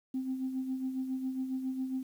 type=tone with tremolo; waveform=sine; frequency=261 Hz; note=C4; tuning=4 cents flat; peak=-29 dBFS; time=0.14-2.03 s; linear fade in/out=5 ms; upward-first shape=sine; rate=7.3 Hz; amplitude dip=55%; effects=tanh soft clip ceiling -26 dBFS + 10-bit